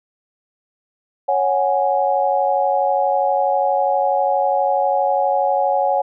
sine chord, C# suspended fourth, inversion none, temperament just, 554.4 / 739.2 / 831.5 Hz, C#5 / F#5 / G#5, 0 / -2 / +2 cents, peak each -19 dBFS, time 1.28-6.02 s, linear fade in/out 10 ms, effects none

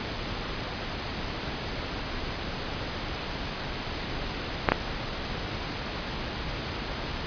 clicks, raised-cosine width 0.5 ms, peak -3 dBFS, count 2, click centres 4.688 / 4.72 s, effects pink hiss -33 dBFS RMS until 7.26 s + resampled to 11025 Hz

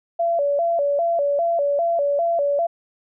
sine tone with vibrato, 622.3 Hz, D#5, in tune, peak -17 dBFS, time 0.19-2.67 s, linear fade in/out 10 ms, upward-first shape square, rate 2.5 Hz, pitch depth 150 cents each way, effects none

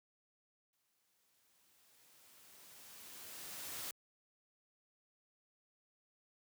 white noise with exponential growth, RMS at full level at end -43 dBFS, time 0.73-3.91 s, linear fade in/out 1 ms, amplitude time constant 690 ms, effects high-pass 80 Hz 12 dB/octave

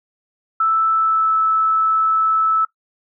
sine tone with pitch glide, 1318.5 to 1308.6 Hz, E6 to E6, 0 to -13 cents, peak -13 dBFS, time 0.6-2.65 s, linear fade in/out 5 ms, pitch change -13 cents, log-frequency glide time 0.91-1.35 s, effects noise-tail reverb RT60 0.1 s tail -19 dB re dry

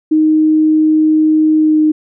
sine tone with pitch glide, 311.1 to 308.2 Hz, D#4 to D#4, 0 to -16 cents, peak -7 dBFS, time 0.11-1.92 s, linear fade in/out 10 ms, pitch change -16 cents, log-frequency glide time 1.57-1.8 s, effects none

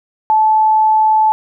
sine tone, 869 Hz, A5, 22 cents flat, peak -8 dBFS, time 0.3-1.32 s, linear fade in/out 0 ms, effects none

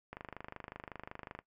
click train, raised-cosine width 0.5 ms, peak -28 dBFS, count 33, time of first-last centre 0.13-1.39 s, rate 25.4 Hz, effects noise-tail reverb RT60 0.1 s tail -17 dB re dry

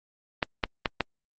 clicks, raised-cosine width 0.3 ms, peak -7 dBFS, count 4, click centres 0.428 / 0.638 / 0.858 / 1.007 s, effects low-pass 5000 Hz 12 dB/octave + Opus 24 kbps

